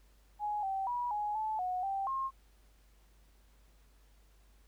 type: tone with pitch steps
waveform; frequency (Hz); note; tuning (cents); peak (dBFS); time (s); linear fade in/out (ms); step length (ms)
sine; 835 / 774 / 971 / 835 / 868 / 732 / 782 / 1069; G#5 / G5 / B5 / G#5 / A5 / F#5 / G5 / C6; +9 / -22 / -30 / +9 / -24 / -19 / -4 / +37; -32; 0.39-2.31; 50; 240
effects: added 50 Hz sine -61 dBFS peak until 4.67 s + pink hiss -70 dBFS RMS until 4.67 s